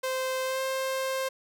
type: tone with pitch glide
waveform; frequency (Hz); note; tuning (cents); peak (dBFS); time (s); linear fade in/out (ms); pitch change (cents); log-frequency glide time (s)
sawtooth; 520 to 528.2; C5 to C5; -11 to +16; -24; 0.03-1.29; 10; +27; 0.44-0.61
effects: none